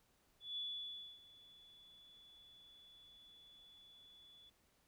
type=tone with ADSR envelope; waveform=sine; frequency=3436 Hz; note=A7; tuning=42 cents flat; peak=-40 dBFS; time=0.4-4.5 s; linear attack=170 ms; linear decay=620 ms; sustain=-20 dB; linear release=10 ms; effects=pink hiss -75 dBFS RMS until 4.87 s